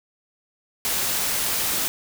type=noise; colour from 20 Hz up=white; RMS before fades=-24 dBFS; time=0.85-1.88 s; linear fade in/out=0 ms; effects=none